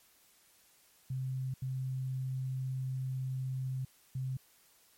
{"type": "tone bursts at uneven times", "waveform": "sine", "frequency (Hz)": 130.81, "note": "C3", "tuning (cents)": 0, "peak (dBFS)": -33, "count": 3, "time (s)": [[1.1, 1.54], [1.62, 3.85], [4.15, 4.37]], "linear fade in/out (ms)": 5, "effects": ["white hiss -65 dBFS RMS until 4.97 s", "MP3 64 kbps"]}